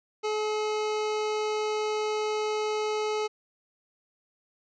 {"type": "tone pair together", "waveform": "square", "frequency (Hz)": [427.6, 853], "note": ["A4", "G#5"], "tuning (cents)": [-49, 46], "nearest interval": "octave", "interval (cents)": 1195, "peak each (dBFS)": [-28, -35], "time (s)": [0.23, 3.28], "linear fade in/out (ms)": 20, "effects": ["resampled to 16000 Hz"]}